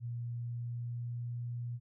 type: tone with pitch glide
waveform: sine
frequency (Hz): 119 to 120.1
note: A#2 to B2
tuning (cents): +36 to -48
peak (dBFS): -36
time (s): 0-1.8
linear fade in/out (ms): 50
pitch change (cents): +16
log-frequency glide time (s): 0.37-1.37
effects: none